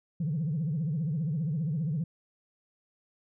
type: tone with vibrato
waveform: sine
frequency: 155.56 Hz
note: D#3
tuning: in tune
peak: -26 dBFS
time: 0.2-2.04 s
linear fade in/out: 5 ms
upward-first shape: triangle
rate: 15 Hz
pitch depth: 250 cents each way
effects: tanh soft clip ceiling -24 dBFS